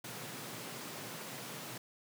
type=high-pass noise; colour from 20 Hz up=pink; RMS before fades=-45 dBFS; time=0.04-1.78 s; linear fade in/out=5 ms; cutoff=110 Hz; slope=96 dB/octave; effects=none